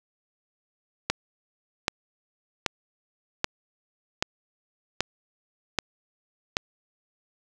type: click train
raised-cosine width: 0.2 ms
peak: -5 dBFS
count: 8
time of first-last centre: 1.1-6.569 s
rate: 1.28 Hz
effects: none